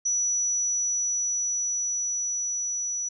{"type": "tone with level ramp", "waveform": "sine", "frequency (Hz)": 5900, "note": "F#8", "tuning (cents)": -6, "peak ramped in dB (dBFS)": [-22, -27], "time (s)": [0.05, 3.09], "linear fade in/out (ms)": 10, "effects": []}